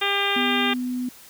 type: harmonic tone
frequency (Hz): 400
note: G4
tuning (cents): +35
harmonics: 1 / 2 / 3 / 4 / 5 / 6 / 7 / 8 / 9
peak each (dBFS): -29 / -29 / -29 / -29 / -29 / -29 / -29 / -29 / -29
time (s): 0.01-0.74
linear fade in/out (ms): 10
type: tone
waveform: sine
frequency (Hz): 250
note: B3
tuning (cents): +21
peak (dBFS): -24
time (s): 0.36-1.09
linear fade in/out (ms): 5
effects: white hiss -47 dBFS RMS until 1.29 s